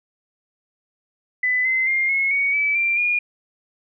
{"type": "tone with pitch steps", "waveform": "sine", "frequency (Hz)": [2002, 2058, 2116, 2176, 2237, 2300, 2364, 2431], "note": ["B6", "C7", "C7", "C#7", "C#7", "D7", "D7", "D#7"], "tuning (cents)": [23, -29, 19, -33, 15, -37, 11, -41], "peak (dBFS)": -17, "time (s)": [1.43, 3.19], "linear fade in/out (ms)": 5, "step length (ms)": 220, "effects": []}